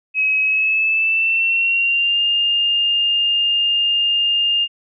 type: tone with pitch glide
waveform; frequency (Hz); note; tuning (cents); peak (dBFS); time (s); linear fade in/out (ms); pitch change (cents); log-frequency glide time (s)
sine; 2553 to 2816; D#7 to F7; +44 to +14; -14; 0.14-4.68; 50; +170; 0.43-2.22
effects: none